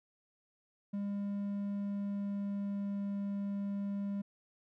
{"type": "tone with pitch glide", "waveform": "triangle", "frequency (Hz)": [201.5, 200.3], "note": ["G3", "G3"], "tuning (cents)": [48, 38], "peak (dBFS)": -32, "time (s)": [0.93, 4.22], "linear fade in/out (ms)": 10, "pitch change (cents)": -10, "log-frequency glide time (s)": [1.72, 3.07], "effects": []}